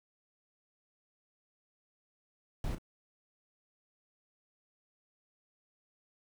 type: noise with echo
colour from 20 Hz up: brown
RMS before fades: -35 dBFS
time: 2.64-2.75 s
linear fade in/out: 2 ms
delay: 34 ms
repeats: 1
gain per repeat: -10 dB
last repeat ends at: 2.784 s
effects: none